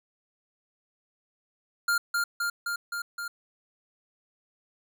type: tone with echo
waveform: square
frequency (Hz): 1402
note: F6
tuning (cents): +6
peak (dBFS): -23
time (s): 1.88-1.98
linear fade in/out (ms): 5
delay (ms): 260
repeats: 5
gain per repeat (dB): -2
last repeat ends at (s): 3.28
effects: none